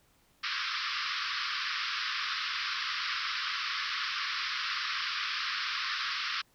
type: band-pass noise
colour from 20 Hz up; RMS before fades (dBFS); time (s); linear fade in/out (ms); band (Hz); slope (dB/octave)
pink; -34; 0.43-6.42; 10; 1100 to 5400; 96
effects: pink hiss -67 dBFS RMS until 6.54 s